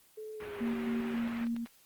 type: tone with pitch glide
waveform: sine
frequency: 433 to 383.5 Hz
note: A4 to G4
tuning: -28 to -38 cents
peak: -40 dBFS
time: 0.17-1.15 s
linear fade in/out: 10 ms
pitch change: -210 cents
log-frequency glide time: 0.35-0.77 s
type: low-pass noise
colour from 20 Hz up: white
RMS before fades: -46 dBFS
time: 0.4-1.45 s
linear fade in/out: 5 ms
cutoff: 2400 Hz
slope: 24 dB/octave
type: tone with tremolo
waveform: sine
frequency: 233.1 Hz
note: A#3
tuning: in tune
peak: -30 dBFS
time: 0.6-1.66 s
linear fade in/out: 20 ms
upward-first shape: square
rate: 3.7 Hz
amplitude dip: 35%
type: click train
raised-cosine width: 0.3 ms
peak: -31 dBFS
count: 6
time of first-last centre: 1.18-1.661 s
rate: 10.4 Hz
effects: white hiss -63 dBFS RMS until 1.85 s + Opus 24 kbps